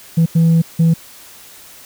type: tone bursts at uneven times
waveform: sine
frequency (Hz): 164.81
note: E3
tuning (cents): 0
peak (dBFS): -6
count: 3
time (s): 0.17-0.26 / 0.35-0.62 / 0.79-0.94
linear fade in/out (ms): 10
effects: tanh soft clip ceiling -7 dBFS + white hiss -40 dBFS RMS until 1.85 s